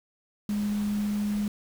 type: tone in noise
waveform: sine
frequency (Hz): 207.1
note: G#3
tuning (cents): -5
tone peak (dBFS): -25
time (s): 0.49-1.48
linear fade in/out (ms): 2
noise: pink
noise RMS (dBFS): -43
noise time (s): 0.49-1.48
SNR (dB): +15
effects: none